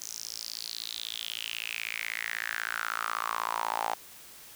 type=tone with high-pass filter sweep; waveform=sawtooth; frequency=56.2 Hz; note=A1; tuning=37 cents sharp; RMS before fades=-35 dBFS; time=0.01-3.94 s; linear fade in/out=5 ms; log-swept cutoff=6200 to 800 Hz; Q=5.7; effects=white hiss -50 dBFS RMS until 4.55 s